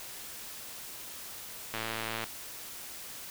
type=click train; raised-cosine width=0.3 ms; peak=-18 dBFS; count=57; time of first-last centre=1.74-2.24 s; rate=112 Hz; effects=white hiss -44 dBFS RMS until 3.3 s